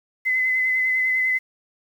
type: tone with vibrato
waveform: sine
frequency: 2035 Hz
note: C7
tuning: 49 cents flat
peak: -18 dBFS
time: 0.25-1.39 s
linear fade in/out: 20 ms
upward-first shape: sine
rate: 10 Hz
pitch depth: 21 cents each way
effects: 8-bit